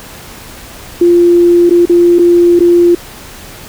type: tone with dropouts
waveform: sine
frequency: 347.2 Hz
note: F4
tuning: 10 cents flat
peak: -3 dBFS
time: 1.01-2.95 s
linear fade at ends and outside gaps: 5 ms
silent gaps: 1.696-1.707 / 1.855-1.895 / 2.187-2.192 / 2.593-2.604 s
effects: pink hiss -31 dBFS RMS until 3.68 s